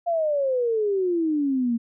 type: exponential sweep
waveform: sine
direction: down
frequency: 700 to 227.5 Hz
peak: -20 dBFS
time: 0.06-1.78 s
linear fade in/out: 20 ms
effects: none